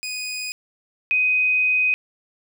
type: tone pair in turn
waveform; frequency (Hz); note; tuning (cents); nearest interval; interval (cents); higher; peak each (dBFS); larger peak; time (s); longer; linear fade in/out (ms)
20% pulse / sine; 2489 / 2506; D#7 / D#7; 0 / +12; unison; 12; second; -22 / -16; second; 0.03-0.52 / 1.11-1.94; second; 0
effects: none